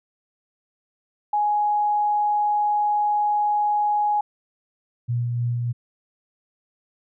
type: tone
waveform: sine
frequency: 834 Hz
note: G#5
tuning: 7 cents sharp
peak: -18 dBFS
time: 1.33-4.21 s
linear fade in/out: 5 ms
type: tone with tremolo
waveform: sine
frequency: 120 Hz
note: B2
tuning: 49 cents flat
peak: -20 dBFS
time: 5.08-5.73 s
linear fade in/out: 20 ms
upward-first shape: sine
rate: 3.3 Hz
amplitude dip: 25%
effects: none